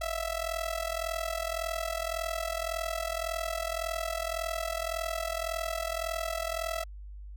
sawtooth tone with amplitude modulation, 659.3 Hz, E5, in tune, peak -24 dBFS, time 0.01-6.84 s, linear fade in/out 10 ms, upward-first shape sine, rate 41.8 Hz, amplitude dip 85%, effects added 50 Hz sine -41 dBFS peak until 7.36 s

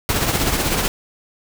pink noise with tremolo, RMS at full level -17 dBFS, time 0.09-0.88 s, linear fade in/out 0 ms, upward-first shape triangle, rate 16 Hz, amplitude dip 55%, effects none

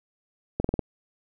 slowing click train, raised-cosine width 2 ms, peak -11 dBFS, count 5, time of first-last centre 0.6-0.792 s, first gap 44 ms, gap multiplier 1.06, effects none

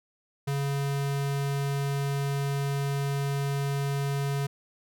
square tone, 140 Hz, C#3, 18 cents sharp, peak -27 dBFS, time 0.47-4.47 s, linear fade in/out 10 ms, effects none

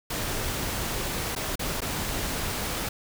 pink noise with dropouts, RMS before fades -30 dBFS, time 0.1-2.89 s, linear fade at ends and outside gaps 5 ms, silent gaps 1.352-1.361 / 1.556-1.593 / 1.806-1.817 s, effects none

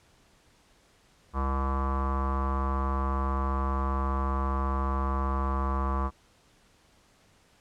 square tone with low-pass filter, 67.4 Hz, C#2, 48 cents flat, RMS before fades -28 dBFS, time 1.33-6.11 s, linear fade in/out 50 ms, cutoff 1100 Hz, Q 9, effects pink hiss -62 dBFS RMS until 7.6 s + low-pass 9000 Hz 12 dB/octave

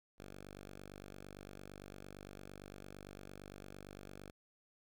5% pulse tone, 48.81 Hz, G1, 7 cents flat, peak -39 dBFS, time 0.18-4.31 s, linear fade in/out 10 ms, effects none

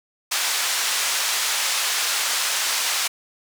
white band-pass noise, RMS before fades -23 dBFS, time 0.31-3.08 s, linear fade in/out 10 ms, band 860 to 7400 Hz, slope 12 dB/octave, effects none

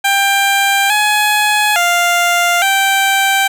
15% pulse tone with pitch steps, 792 / 842 / 698 / 781 Hz, G5 / G#5 / F5 / G5, +18 / +24 / -1 / -7 cents, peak -4 dBFS, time 0.04-3.48 s, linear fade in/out 10 ms, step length 860 ms, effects none

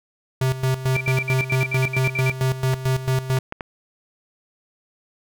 square tone with tremolo, 130.7 Hz, C3, 1 cent flat, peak -18 dBFS, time 0.41-3.39 s, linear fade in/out 5 ms, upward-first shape square, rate 4.5 Hz, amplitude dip 75%
sine tone bursts, 2349 Hz, D7, in tune, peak -22 dBFS, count 13, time 0.95-2.318 s, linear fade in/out 5 ms, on 60 ms, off 49 ms
clicks, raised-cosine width 0.5 ms, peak -14 dBFS, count 4, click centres 2.735 / 3.371 / 3.524 / 3.608 s
effects none

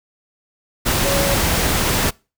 sine tone in noise, 557 Hz, C#5, 8 cents sharp, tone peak -20 dBFS, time 1.04-1.36 s, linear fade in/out 20 ms, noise pink, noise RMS -18 dBFS, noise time 0.85-2.11 s, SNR -5 dB, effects noise-tail reverb RT60 0.3 s tail -25 dB re dry

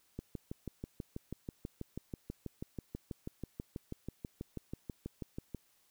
click train, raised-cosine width 3 ms, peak -27 dBFS, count 34, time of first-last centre 0.19-5.547 s, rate 6.16 Hz, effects white hiss -71 dBFS RMS until 5.9 s

